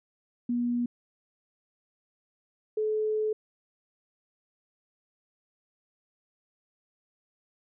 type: tone pair in turn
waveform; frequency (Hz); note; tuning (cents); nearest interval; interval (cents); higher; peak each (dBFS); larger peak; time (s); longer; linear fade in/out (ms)
sine; 241.1 / 430.7; B3 / A4; -41 / -37; minor seventh; 1004; second; -25; neither; 0.49-0.86 / 2.77-3.33; second; 5
effects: none